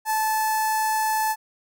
sawtooth tone with notch filter, 871 Hz, A5, 18 cents flat, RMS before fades -23 dBFS, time 0.05-1.36 s, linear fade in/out 50 ms, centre 3200 Hz, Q 0.67, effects none

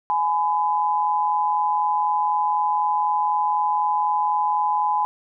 sine tone pair together, 840 / 1004 Hz, G#5 / B5, +19 / +28 cents, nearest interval minor third, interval 309 cents, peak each -21 dBFS, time 0.1-5.05 s, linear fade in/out 0 ms, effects none

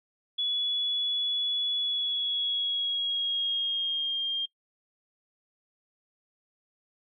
sine tone with pitch glide, 3400 to 3209 Hz, G#7 to G7, +40 to +40 cents, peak -26 dBFS, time 0.38-4.46 s, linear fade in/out 10 ms, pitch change -100 cents, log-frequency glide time 1.78-4.22 s, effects noise-tail reverb RT60 0.1 s tail -21 dB re dry

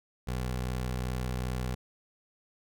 20% pulse tone, 62.6 Hz, B1, 24 cents sharp, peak -26 dBFS, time 0.27-1.75 s, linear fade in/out 10 ms, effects none

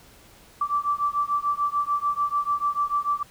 sine beating tone pair, 1161 / 1167.8 Hz, D6 / D6, -20 / -10 cents, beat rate 6.8 Hz, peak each -25 dBFS, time 0.61-3.23 s, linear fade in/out 5 ms, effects pink hiss -52 dBFS RMS until 3.3 s

